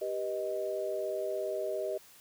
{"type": "chord", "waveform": "sine", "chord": "G augmented", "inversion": "none", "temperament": "equal with one note detuned", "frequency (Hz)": [392, 489.3, 622.3], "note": ["G4", "B4", "D#5"], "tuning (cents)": [0, -16, 0], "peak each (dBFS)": [-36, -39, -34], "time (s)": [0.01, 1.98], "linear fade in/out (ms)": 10, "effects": ["white hiss -57 dBFS RMS until 2.2 s"]}